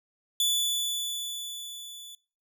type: tone with level ramp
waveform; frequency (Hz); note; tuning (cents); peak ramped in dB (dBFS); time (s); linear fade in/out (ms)
sawtooth; 3466; A7; -27; -19 to -40; 0.4-2.15; 2
effects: noise-tail reverb RT60 0.4 s tail -23 dB re dry